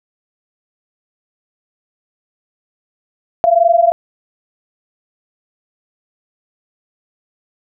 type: tone pair together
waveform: sine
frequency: 670 / 692.4 Hz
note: E5 / F5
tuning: +28 / -15 cents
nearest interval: minor second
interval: 57 cents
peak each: -11 dBFS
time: 3.44-3.92 s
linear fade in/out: 0 ms
effects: none